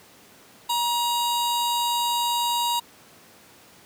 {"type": "tone pair together", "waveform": "sawtooth", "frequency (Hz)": [950, 1900], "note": ["A#5", "A#6"], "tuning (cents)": [33, 33], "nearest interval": "octave", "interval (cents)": 1200, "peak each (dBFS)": [-18, -24], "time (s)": [0.69, 2.8], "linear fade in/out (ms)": 10, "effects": ["pink hiss -51 dBFS RMS until 3.85 s", "high-pass 150 Hz 12 dB/octave"]}